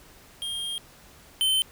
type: tone pair in turn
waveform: square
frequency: 3221 / 3080 Hz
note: G7 / G7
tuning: +46 / -31 cents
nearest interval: minor second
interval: 77 cents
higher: first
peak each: -30 / -21 dBFS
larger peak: second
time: 0.42-0.78 / 1.41-1.62 s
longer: first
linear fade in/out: 0 ms
effects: pink hiss -52 dBFS RMS until 1.71 s